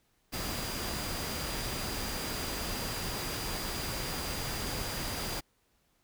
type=tone in noise; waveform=sine; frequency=4808 Hz; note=D8; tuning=40 cents sharp; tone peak=-43 dBFS; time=0.32-5.41 s; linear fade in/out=20 ms; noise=pink; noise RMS=-36 dBFS; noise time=0.32-5.41 s; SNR=-10 dB; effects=pink hiss -72 dBFS RMS until 6.03 s